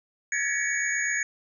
sine tone cluster, 1662 / 1730 / 1913 / 2246 / 6700 Hz, G#6 / A6 / A#6 / C#7 / G#8, +1 / -30 / +44 / +22 / +14 cents, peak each -31 dBFS, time 0.32-1.23 s, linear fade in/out 2 ms, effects none

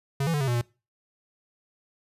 square tone with pitch steps, 138 / 166.2 / 147 / 135 / 121.2 / 119.4 Hz, C#3 / E3 / D3 / C#3 / B2 / A#2, -7 / +15 / +2 / -45 / -32 / +42 cents, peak -24 dBFS, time 0.2-0.614 s, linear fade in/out 5 ms, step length 69 ms, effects noise-tail reverb RT60 0.3 s tail -22 dB re dry + resampled to 32000 Hz

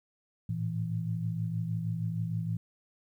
sine tone cluster, 107.7 / 114.1 / 165.6 Hz, A2 / A#2 / E3, -37 / -37 / +8 cents, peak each -39 / -33 / -33 dBFS, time 0.49-2.57 s, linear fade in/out 5 ms, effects 11-bit

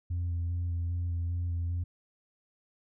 sine tone with vibrato, 86.3 Hz, F2, 20 cents flat, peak -27 dBFS, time 0.1-1.84 s, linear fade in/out 10 ms, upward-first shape square, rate 2.5 Hz, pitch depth 18 cents each way, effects tanh soft clip ceiling -27 dBFS

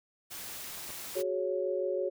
white noise, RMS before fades -42 dBFS, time 0.3-1.23 s, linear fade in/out 20 ms
clicks, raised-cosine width 1 ms, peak -34 dBFS, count 2, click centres 0.894 / 0.904 s
sine chord, F# suspended second, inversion none, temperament just, 370 / 416.2 / 555 Hz, F#4 / G#4 / C#5, 0 / +4 / +2 cents, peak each -33 / -36 / -32 dBFS, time 1.15-2.1 s, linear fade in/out 20 ms
effects none

